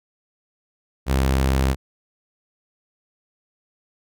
sawtooth tone, 66.4 Hz, C2, 26 cents sharp, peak -13 dBFS, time 1.06-1.76 s, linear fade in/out 50 ms, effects none

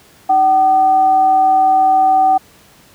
sine tone with frequency modulation, 761 Hz, F#5, 48 cents sharp, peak -8 dBFS, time 0.29-2.38 s, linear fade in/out 10 ms, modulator 452 Hz, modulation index 0.21, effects pink hiss -46 dBFS RMS until 2.94 s + high-pass 80 Hz 12 dB/octave

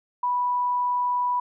sine tone, 984 Hz, B5, 7 cents flat, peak -21 dBFS, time 0.23-1.4 s, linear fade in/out 5 ms, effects none

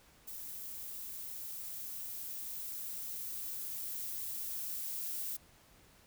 violet noise with level ramp, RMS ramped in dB -45 to -39 dBFS, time 0.27-5.37 s, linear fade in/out 10 ms, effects pink hiss -63 dBFS RMS until 6.06 s

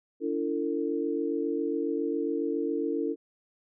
sine tone cluster, 290.1 / 337.4 / 450.9 Hz, D4 / E4 / A4, -21 / +40 / +42 cents, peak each -31 dBFS, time 0.2-3.16 s, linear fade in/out 50 ms, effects none

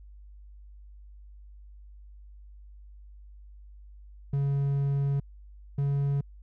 triangle tone pair in turn, 139.8 / 140.54 Hz, C#3 / C#3, +15 / +24 cents, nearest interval unison, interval 9 cents, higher second, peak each -22 / -22 dBFS, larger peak neither, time 4.33-5.2 / 5.78-6.21 s, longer first, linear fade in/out 5 ms, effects added 50 Hz sine -46 dBFS peak until 6.42 s

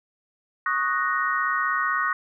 sine chord, D# minor seventh, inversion third, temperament equal, 1108.7 / 1244.5 / 1480 / 1864.7 Hz, C#6 / D#6 / F#6 / A#6, 0 / 0 / 0 / 0 cents, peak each -27 dBFS, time 0.66-2.13 s, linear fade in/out 2 ms, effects none

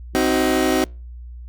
30% pulse chord, C diminished, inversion none, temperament just, 261.6 / 314 / 376.7 Hz, C4 / Eb4 / Gb4, 0 / +16 / +31 cents, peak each -18 dBFS, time 0.15-0.84 s, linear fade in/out 0 ms, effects added 60 Hz sine -33 dBFS peak until 1.48 s + Opus 48 kbps

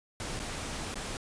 pink noise with dropouts, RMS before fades -37 dBFS, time 0.2-1.17 s, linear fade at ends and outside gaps 1 ms, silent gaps 0.393-0.399 / 0.943-0.956 s, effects resampled to 22050 Hz

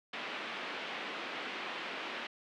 white band-pass noise, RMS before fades -41 dBFS, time 0.13-2.27 s, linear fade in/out 5 ms, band 210 to 3100 Hz, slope 24 dB/octave, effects none

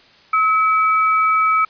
sine tone pair together, 1288.5 / 2294 Hz, E6 / D7, -40 / -41 cents, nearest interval minor seventh, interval 999 cents, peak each -13 / -21 dBFS, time 0.33-1.65 s, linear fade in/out 5 ms, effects white hiss -49 dBFS RMS until 1.69 s + resampled to 11025 Hz

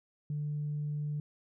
sine tone, 148.2 Hz, D3, 16 cents sharp, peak -31 dBFS, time 0.3-1.2 s, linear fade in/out 2 ms, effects tanh soft clip ceiling -28 dBFS

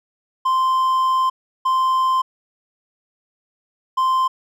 triangle tone bursts at uneven times, 1042 Hz, C6, 7 cents flat, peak -13 dBFS, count 3, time 0.45-1.3 / 1.65-2.22 / 3.97-4.28 s, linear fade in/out 10 ms, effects none

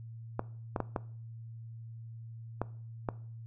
clicks, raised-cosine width 1 ms, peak -17 dBFS, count 6, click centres 0.394 / 0.762 / 0.803 / 0.962 / 2.616 / 3.088 s, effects noise-tail reverb RT60 0.5 s tail -19 dB re dry + added 114 Hz sine -43 dBFS peak until 3.46 s

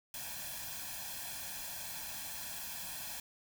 white noise with comb filter, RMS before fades -43 dBFS, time 0.14-3.2 s, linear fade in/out 2 ms, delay 1.2 ms, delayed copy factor +0.8, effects none

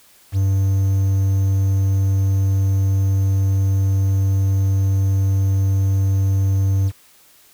triangle tone with quantisation, 97 Hz, G2, 18 cents flat, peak -12 dBFS, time 0.32-6.92 s, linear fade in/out 50 ms, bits 7, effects white hiss -51 dBFS RMS until 7.53 s

